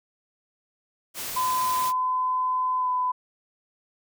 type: noise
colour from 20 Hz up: white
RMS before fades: -33 dBFS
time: 1.14-1.93 s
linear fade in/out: 50 ms
type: tone with pitch glide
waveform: sine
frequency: 1016 to 1003.8 Hz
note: B5 to B5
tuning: +49 to +28 cents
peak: -22 dBFS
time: 1.36-3.12 s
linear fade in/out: 10 ms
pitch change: -21 cents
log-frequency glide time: 2.78-2.89 s
effects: none